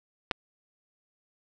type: clicks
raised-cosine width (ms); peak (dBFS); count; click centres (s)
0.3; -9 / -22; 2; 0.312 / 0.316
effects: none